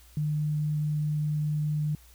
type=tone; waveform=sine; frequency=150.8 Hz; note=D3; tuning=46 cents sharp; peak=-25 dBFS; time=0.17-1.95 s; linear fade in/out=2 ms; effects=added 60 Hz sine -53 dBFS peak until 2.14 s + white hiss -58 dBFS RMS until 2.14 s

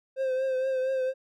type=tone with vibrato; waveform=triangle; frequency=523.3 Hz; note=C5; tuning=in tune; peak=-23 dBFS; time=0.16-1.14 s; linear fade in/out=50 ms; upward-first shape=triangle; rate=4.3 Hz; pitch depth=41 cents each way; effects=none

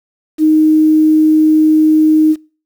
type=tone with quantisation; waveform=sine; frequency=311.1 Hz; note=D#4; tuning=in tune; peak=-6 dBFS; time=0.38-2.36 s; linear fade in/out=50 ms; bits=6; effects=noise-tail reverb RT60 0.4 s tail -25 dB re dry

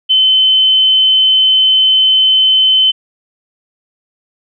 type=tone; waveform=sine; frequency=3060 Hz; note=G7; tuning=42 cents flat; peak=-6 dBFS; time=0.09-2.92 s; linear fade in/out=20 ms; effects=none

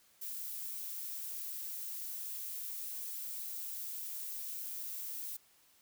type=noise; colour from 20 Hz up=violet; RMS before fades=-42 dBFS; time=0.21-5.37 s; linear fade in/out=10 ms; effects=white hiss -67 dBFS RMS until 5.81 s

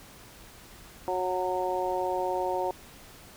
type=harmonic tone; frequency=183.3 Hz; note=F#3; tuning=16 cents flat; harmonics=2 / 3 / 4 / 5; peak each=-32 / -32 / -32 / -32 dBFS; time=1.08-2.71 s; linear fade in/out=0 ms; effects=pink hiss -50 dBFS RMS until 3.36 s

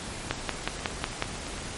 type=two click trains; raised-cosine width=0.3 ms; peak=-9 / -22 dBFS; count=6 / 9; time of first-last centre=0.31-1.224 / 0.68-1.58 s; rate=5.47 / 8.89 Hz; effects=pink hiss -37 dBFS RMS until 1.77 s + MP3 48 kbps

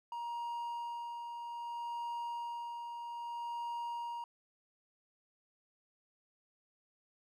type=tone with tremolo; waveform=triangle; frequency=944 Hz; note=A#5; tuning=22 cents sharp; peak=-35 dBFS; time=0.12-4.24 s; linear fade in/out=2 ms; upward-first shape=sine; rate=0.62 Hz; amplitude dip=40%; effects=none

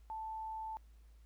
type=tone; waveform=sine; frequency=880 Hz; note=A5; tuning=in tune; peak=-40 dBFS; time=0.1-0.77 s; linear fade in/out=0 ms; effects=added 55 Hz sine -57 dBFS peak until 1.25 s + pink hiss -75 dBFS RMS until 1.25 s

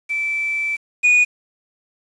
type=tone pair in turn; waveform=sine / triangle; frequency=2324 / 2462 Hz; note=D7 / D#7; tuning=-19 / -19 cents; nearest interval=minor second; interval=100 cents; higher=second; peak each=-19 / -9 dBFS; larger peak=second; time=0.09-0.77 / 1.03-1.25 s; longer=first; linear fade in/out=20 ms; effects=resampled to 22050 Hz + 7-bit

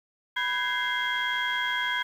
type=tone cluster; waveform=sine; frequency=988 / 1534 / 1655 / 2086 / 3264 Hz; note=B5 / G6 / G#6 / C7 / G#7; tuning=0 / -38 / -6 / -6 / -31 cents; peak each=-31 dBFS; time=0.36-2.03 s; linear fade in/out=10 ms; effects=tanh soft clip ceiling -18 dBFS + 9-bit

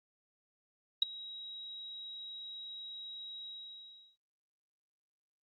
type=tone with ADSR envelope; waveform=sine; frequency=3832 Hz; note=A#7; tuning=47 cents sharp; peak=-20 dBFS; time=1.02-4.17 s; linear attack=4 ms; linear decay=11 ms; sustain=-23 dB; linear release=710 ms; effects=Opus 32 kbps

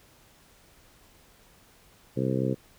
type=harmonic tone; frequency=65.41 Hz; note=C2; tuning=in tune; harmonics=2 / 3 / 4 / 5 / 6 / 7 / 8; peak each=-29 / -31 / -32 / -33 / -34 / -34 / -35 dBFS; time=2.16-2.55 s; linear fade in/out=20 ms; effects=pink hiss -58 dBFS RMS until 2.78 s

